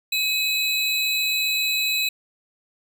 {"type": "tone pair together", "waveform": "square", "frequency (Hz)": [2546, 3967], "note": ["D#7", "B7"], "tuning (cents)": [39, 7], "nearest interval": "minor sixth", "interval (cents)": 768, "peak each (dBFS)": -24, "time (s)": [0.12, 2.09], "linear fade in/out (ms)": 5, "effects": []}